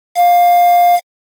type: tone with quantisation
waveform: triangle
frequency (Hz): 704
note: F5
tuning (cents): +14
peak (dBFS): -4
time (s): 0.15-1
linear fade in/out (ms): 50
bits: 4
effects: AAC 64 kbps